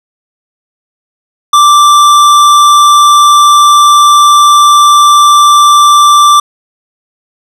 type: tone with hard clipping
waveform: triangle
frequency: 1174.7 Hz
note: D6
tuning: in tune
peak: -3 dBFS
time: 1.53-6.4 s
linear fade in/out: 5 ms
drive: 18 dB
effects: none